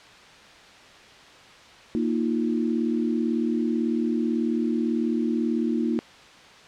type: chord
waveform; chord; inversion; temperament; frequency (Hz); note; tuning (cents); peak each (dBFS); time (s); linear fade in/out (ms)
sine; Bb suspended fourth; none; equal; 233.1 / 311.1 / 349.2; Bb3 / Eb4 / F4; 0 / 0 / 0; -24 / -27 / -29; 1.95-5.99; 0
effects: white hiss -48 dBFS RMS until 6.67 s + low-pass 4000 Hz 12 dB/octave